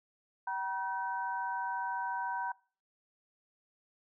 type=tone cluster; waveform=sine; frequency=766 / 960 / 1533 Hz; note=G5 / B5 / G6; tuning=-40 / -49 / -39 cents; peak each=-40 / -34 / -40 dBFS; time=0.47-2.52 s; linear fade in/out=5 ms; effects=noise-tail reverb RT60 0.4 s tail -22 dB re dry